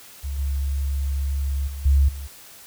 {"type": "tone with level steps", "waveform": "sine", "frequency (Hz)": 69.3, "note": "C#2", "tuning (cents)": 0, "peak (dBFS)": [-25, -21, -29, -13, -30], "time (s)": [0.23, 2.28], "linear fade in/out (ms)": 20, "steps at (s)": [0.38, 1.67, 1.85, 2.08], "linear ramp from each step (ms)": 10, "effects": ["white hiss -45 dBFS RMS until 2.66 s"]}